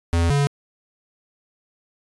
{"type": "tone pair in turn", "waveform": "square", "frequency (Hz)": [84.5, 142.11], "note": ["E2", "C#3"], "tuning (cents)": [43, 43], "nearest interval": "major sixth", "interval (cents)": 900, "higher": "second", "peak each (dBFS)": -17, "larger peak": "neither", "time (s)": [[0.13, 0.3], [0.3, 0.47]], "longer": "neither", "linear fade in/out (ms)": 0, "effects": ["resampled to 24000 Hz"]}